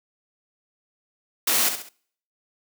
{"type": "noise with echo", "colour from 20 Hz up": "white", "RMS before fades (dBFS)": -21, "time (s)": [1.47, 1.69], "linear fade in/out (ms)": 5, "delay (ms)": 67, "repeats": 3, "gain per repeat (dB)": -8, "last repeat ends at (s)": 1.891, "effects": ["noise-tail reverb RT60 0.6 s tail -26 dB re dry", "high-pass 200 Hz 12 dB/octave"]}